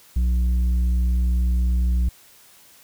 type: tone with tanh clipping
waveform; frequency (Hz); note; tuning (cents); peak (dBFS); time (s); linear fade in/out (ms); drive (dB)
triangle; 60.9; B1; -24; -18; 0.16-2.09; 5; 10
effects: white hiss -51 dBFS RMS until 2.83 s